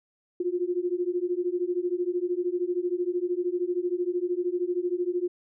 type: beating tone pair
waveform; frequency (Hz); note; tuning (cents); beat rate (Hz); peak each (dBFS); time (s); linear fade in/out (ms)
sine; 349.2 / 362.2; F4 / F#4; 0 / -37; 13; -28; 0.4-5.28; 5
effects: none